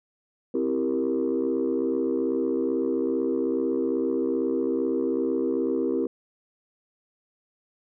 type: chord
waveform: sine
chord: C dominant seventh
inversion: none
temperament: equal with one note detuned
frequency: 261.6 / 329.6 / 392 / 467.8 Hz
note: C4 / E4 / G4 / Bb4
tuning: 0 / 0 / 0 / +6 cents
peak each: -27 / -27 / -27 / -28 dBFS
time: 0.54-6.07 s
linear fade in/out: 5 ms
effects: tanh soft clip ceiling -16 dBFS